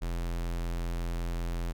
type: tone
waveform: square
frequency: 42.67 Hz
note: F1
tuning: 39 cents flat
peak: -31 dBFS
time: 0.01-1.73 s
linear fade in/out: 20 ms
effects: none